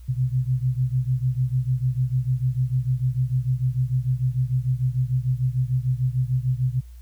sine beating tone pair, 125.1 / 131.8 Hz, B2 / C3, +23 / +13 cents, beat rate 6.7 Hz, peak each -22 / -24 dBFS, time 0.08-6.81 s, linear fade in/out 20 ms, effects added 60 Hz sine -39 dBFS peak until 7.01 s + white hiss -61 dBFS RMS until 7.01 s

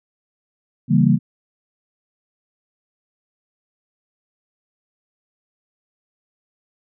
sine chord, C# diminished seventh, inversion none, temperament equal, 138.59 / 164.81 / 196 / 233.1 Hz, C#3 / E3 / G3 / Bb3, 0 / 0 / 0 / 0 cents, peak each -17 dBFS, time 0.88-1.19 s, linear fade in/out 50 ms, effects none

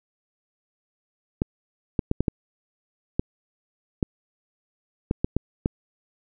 clicks, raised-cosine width 3 ms, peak -8 dBFS, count 11, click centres 1.419 / 1.992 / 2.114 / 2.206 / 2.282 / 3.195 / 4.028 / 5.111 / 5.245 / 5.366 / 5.659 s, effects none

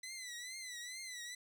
15% pulse tone with vibrato, 2002 Hz, B6, 23 cents sharp, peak -38 dBFS, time 0.03-1.35 s, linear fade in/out 5 ms, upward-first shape triangle, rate 2.3 Hz, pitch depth 110 cents each way, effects none

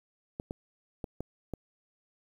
clicks, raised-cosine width 2 ms, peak -22 dBFS, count 5, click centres 0.399 / 0.509 / 1.042 / 1.206 / 1.537 s, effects 9-bit

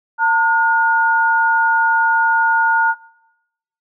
sine tone pair together, 905.3 / 1437 Hz, A5 / F6, +49 / +49 cents, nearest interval minor sixth, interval 800 cents, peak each -14 dBFS, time 0.18-2.95 s, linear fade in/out 50 ms, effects noise-tail reverb RT60 0.9 s tail -22 dB re dry

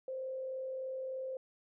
sine tone with frequency modulation, 523.3 Hz, C5, in tune, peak -37 dBFS, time 0.08-1.37 s, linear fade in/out 2 ms, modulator 43.3 Hz, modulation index 0.25, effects none

